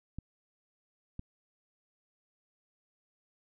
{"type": "clicks", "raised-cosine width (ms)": 5, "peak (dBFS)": -27, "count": 2, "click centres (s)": [0.186, 1.194], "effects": []}